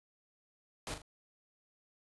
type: noise with echo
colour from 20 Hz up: pink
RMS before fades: -40 dBFS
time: 0.87-0.94 s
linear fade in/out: 0 ms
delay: 39 ms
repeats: 2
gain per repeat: -8 dB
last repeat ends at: 1.018 s
effects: resampled to 24000 Hz